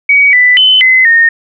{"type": "tone with pitch steps", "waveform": "sine", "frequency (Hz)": [2260, 1988, 3037, 2041, 1841], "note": ["C#7", "B6", "F#7", "C7", "A#6"], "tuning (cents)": [33, 11, 44, -44, -22], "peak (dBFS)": -3, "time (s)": [0.09, 1.29], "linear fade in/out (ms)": 5, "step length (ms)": 240, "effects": []}